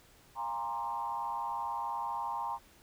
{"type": "tone with frequency modulation", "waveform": "sine", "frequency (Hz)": 932.3, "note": "A#5", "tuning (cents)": 0, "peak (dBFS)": -33, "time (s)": [0.35, 2.59], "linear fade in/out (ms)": 50, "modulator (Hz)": 117, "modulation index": 1.2, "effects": ["pink hiss -61 dBFS RMS until 2.82 s"]}